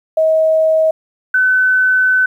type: tone pair in turn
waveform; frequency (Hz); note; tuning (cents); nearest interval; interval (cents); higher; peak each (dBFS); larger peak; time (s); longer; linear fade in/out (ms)
sine; 636 / 1512.7; D#5 / F#6; +38 / +38; octave + minor third; 1500; second; -9; neither; 0.17-0.91 / 1.34-2.26; second; 5
effects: 8-bit